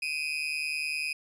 35% pulse tone with amplitude modulation, 2500 Hz, D#7, 8 cents sharp, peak -24 dBFS, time 0.02-1.13 s, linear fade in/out 5 ms, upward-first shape sine, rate 150 Hz, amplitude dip 80%, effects resampled to 22050 Hz

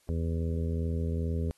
harmonic tone, 82.41 Hz, E2, in tune, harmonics 1 / 2 / 3 / 4 / 5 / 6 / 7, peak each -29 / -35 / -38 / -48 / -40 / -43 / -52 dBFS, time 0.09-1.51 s, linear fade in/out 0 ms, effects white hiss -67 dBFS RMS until 1.57 s + AAC 32 kbps

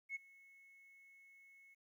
sine tone with ADSR envelope, 2191 Hz, C#7, 21 cents flat, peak -37 dBFS, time 0.09-1.75 s, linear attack 62 ms, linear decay 20 ms, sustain -24 dB, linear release 18 ms, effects tanh soft clip ceiling -37 dBFS + 13-bit

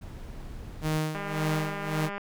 brown noise, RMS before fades -40 dBFS, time 0.01-0.98 s, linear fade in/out 10 ms
sawtooth tone with tremolo, 155.56 Hz, D#3, in tune, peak -21 dBFS, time 0.81-2.1 s, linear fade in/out 50 ms, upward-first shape sine, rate 1.8 Hz, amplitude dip 80%
click train, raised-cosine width 0.5 ms, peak -21 dBFS, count 208, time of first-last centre 1.15-2.18 s, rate 201 Hz
effects none

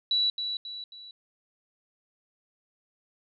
sine tone with echo, 3934 Hz, B7, 7 cents flat, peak -22 dBFS, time 0.11-0.3 s, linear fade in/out 2 ms, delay 270 ms, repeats 3, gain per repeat -7 dB, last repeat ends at 1.11 s, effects none

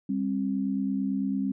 sine tone pair together, 198.2 / 267.2 Hz, G3 / C4, +19 / +36 cents, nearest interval perfect fourth, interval 517 cents, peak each -28 dBFS, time 0.09-1.52 s, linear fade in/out 5 ms, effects none

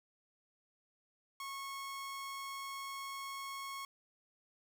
sawtooth tone, 1096 Hz, C#6, 20 cents flat, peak -38 dBFS, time 1.4-3.85 s, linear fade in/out 2 ms, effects none

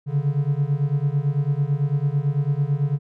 triangle beating tone pair, 138.59 / 147.59 Hz, C#3 / D3, 0 / +9 cents, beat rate 9 Hz, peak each -20 dBFS, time 0.06-2.99 s, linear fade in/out 50 ms, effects none

